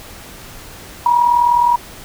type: tone with amplitude modulation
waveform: sine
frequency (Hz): 960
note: B5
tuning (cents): -49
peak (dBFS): -7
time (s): 1.06-1.76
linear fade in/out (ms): 2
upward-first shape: sine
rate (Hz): 39.7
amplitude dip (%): 60
effects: pink hiss -36 dBFS RMS until 2.04 s